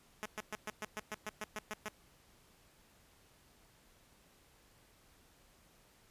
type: tone bursts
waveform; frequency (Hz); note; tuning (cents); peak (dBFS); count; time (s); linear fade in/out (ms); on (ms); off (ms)
5% pulse; 213.3; G#3; +46; -28; 12; 0.23-1.886; 0; 28; 120
effects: pink hiss -66 dBFS RMS until 6.1 s + resampled to 32000 Hz